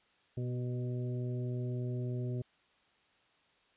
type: harmonic tone with a mistuned harmonic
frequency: 123.47 Hz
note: B2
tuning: in tune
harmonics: 1 / 2 / 3 / 4 / 5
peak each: -34 / -43 / -43 / -53 / -51 dBFS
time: 0.37-2.42 s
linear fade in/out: 5 ms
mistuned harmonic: 3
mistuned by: +16 cents
effects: white hiss -69 dBFS RMS until 3.76 s + resampled to 8000 Hz